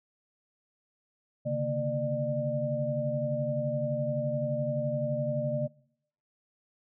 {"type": "tone cluster", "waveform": "sine", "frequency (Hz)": [135.4, 147.1, 231.4, 599], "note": ["C#3", "D3", "A#3", "D5"], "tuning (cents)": [-40, 3, -13, 34], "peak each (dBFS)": [-33, -36, -36, -30], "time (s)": [1.45, 5.68], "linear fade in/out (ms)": 20, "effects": ["noise-tail reverb RT60 0.7 s tail -23 dB re dry"]}